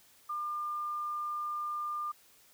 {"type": "tone", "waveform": "sine", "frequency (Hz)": 1200, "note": "D6", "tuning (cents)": 37, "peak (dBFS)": -33, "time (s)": [0.29, 2.12], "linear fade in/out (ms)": 10, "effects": ["white hiss -62 dBFS RMS until 2.53 s"]}